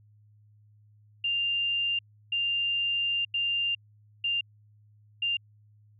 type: tone bursts at uneven times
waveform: sine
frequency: 2794 Hz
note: F7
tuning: in tune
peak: -25 dBFS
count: 5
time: 1.24-1.99 / 2.32-3.25 / 3.34-3.75 / 4.24-4.41 / 5.22-5.37 s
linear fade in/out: 5 ms
effects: added 105 Hz sine -56 dBFS peak until 5.99 s